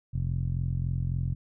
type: tone with low-pass filter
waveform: 10% pulse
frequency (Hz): 43.62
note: F1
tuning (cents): -1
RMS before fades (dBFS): -29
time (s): 0.13-1.35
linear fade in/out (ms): 20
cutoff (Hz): 120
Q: 2.8
effects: none